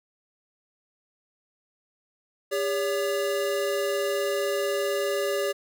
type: tone pair together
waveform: square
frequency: 401.9 / 566.4 Hz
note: G4 / C#5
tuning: +43 / +37 cents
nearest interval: tritone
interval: 594 cents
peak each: -28 dBFS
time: 2.51-5.53 s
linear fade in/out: 20 ms
effects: none